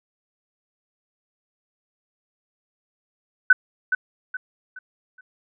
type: tone with echo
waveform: sine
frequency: 1508 Hz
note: F#6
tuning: 32 cents sharp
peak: -8 dBFS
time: 3.5-3.53 s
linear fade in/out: 5 ms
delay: 420 ms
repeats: 4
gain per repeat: -9 dB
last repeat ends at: 5.21 s
effects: none